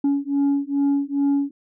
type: beating tone pair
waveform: sine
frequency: 280 / 282.4 Hz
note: C#4 / C#4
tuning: +18 / +32 cents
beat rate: 2.4 Hz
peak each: -19 dBFS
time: 0.04-1.51 s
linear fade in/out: 5 ms
effects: tanh soft clip ceiling -15 dBFS